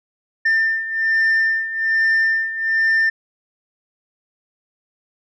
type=beating tone pair; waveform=sine; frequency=1794 / 1795.2 Hz; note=A6 / A6; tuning=+33 / +34 cents; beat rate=1.2 Hz; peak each=-19 / -15 dBFS; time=0.45-3.1 s; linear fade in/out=10 ms; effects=tanh soft clip ceiling -12 dBFS